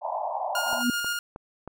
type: band-pass noise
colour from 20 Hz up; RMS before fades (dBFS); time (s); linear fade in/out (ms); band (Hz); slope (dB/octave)
pink; -30; 0.01-0.84; 50; 600 to 1000; 96
type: tone with tremolo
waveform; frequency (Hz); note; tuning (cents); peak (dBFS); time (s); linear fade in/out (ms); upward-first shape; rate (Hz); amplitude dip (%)
sawtooth; 1418; F6; +26; -22; 0.55-1.19; 2; square; 7.8; 25
type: tone with exponential growth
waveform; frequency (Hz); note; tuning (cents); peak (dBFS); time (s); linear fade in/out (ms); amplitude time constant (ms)
sine; 243.9; B3; -21; -18; 0.66-0.9; 2; 52
type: click train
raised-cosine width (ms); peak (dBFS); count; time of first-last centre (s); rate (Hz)
1; -24; 4; 0.73-1.676; 3.17
effects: none